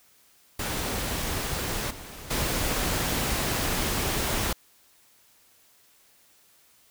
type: noise with level steps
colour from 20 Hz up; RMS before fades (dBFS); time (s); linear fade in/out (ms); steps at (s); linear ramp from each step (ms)
pink; -30 / -42 / -27; 0.59-4.53; 5; 1.9 / 2.3; 10
effects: white hiss -60 dBFS RMS until 6.9 s